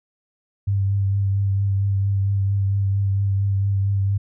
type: tone with vibrato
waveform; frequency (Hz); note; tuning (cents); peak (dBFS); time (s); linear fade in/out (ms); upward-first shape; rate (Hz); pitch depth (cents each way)
sine; 98.7; G2; +12; -17; 0.67-4.18; 10; triangle; 4.4; 25
effects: none